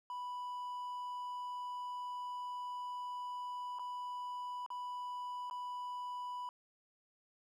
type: tone with dropouts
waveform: triangle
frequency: 987.8 Hz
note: B5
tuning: in tune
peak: -38 dBFS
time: 0.1-6.49 s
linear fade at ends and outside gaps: 1 ms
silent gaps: 3.787-3.794 / 4.663-4.703 / 5.499-5.51 s
effects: none